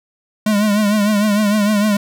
square tone with vibrato, 208.6 Hz, G#3, 8 cents sharp, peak -13 dBFS, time 0.46-1.97 s, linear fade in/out 5 ms, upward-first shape triangle, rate 6.6 Hz, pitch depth 77 cents each way, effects none

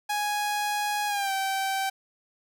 sawtooth tone with pitch glide, 830.6 to 775 Hz, G#5 to G5, 0 to -20 cents, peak -22 dBFS, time 0.09-1.9 s, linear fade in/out 10 ms, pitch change -120 cents, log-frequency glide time 1.07-1.32 s, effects none

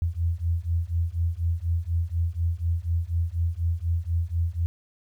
sine beating tone pair, 82.41 / 86.51 Hz, E2 / F2, 0 / -16 cents, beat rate 4.1 Hz, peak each -26 dBFS, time 0.02-4.66 s, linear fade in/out 0 ms, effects 10-bit

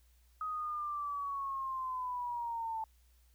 sine linear sweep, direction down, 1262 to 880 Hz, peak -35 dBFS, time 0.41-2.84 s, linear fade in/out 2 ms, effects added 60 Hz sine -63 dBFS peak until 3.34 s + white hiss -73 dBFS RMS until 3.34 s

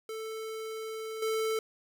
square tone with level steps, 441.2 Hz, A4, 5 cents sharp, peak -37 / -29 dBFS, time 0.09-1.59 s, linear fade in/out 2 ms, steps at 1.22 s, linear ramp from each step 5 ms, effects none

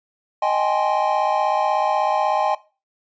triangle chord, Ab major seventh, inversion second, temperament equal with one note detuned, 622.3 / 784 / 840.3 / 1046.5 Hz, Eb5 / G5 / Ab5 / C6, 0 / 0 / +20 / 0 cents, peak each -21 / -20 / -20 / -23 dBFS, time 0.42-2.55 s, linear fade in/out 5 ms, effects noise-tail reverb RT60 0.3 s tail -17 dB re dry + resampled to 16000 Hz

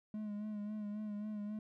triangle tone with vibrato, 210 Hz, G#3, 19 cents sharp, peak -37 dBFS, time 0.14-1.59 s, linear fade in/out 2 ms, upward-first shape sine, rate 3.7 Hz, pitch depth 38 cents each way, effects none

